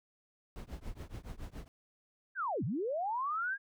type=noise with tremolo; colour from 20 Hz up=brown; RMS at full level=-40 dBFS; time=0.56-1.68 s; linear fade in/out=0 ms; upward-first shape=triangle; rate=7.1 Hz; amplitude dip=100%
type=linear two-way sweep; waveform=sine; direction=down then up; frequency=1653 to 98.4 to 1653 Hz; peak=-32 dBFS; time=2.35-3.58 s; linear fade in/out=50 ms; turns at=2.64 s
effects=none